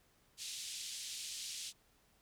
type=band-pass noise; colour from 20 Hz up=pink; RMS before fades=-45 dBFS; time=0.37-1.73 s; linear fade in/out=50 ms; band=3100 to 9400 Hz; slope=24 dB/octave; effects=pink hiss -71 dBFS RMS until 2.21 s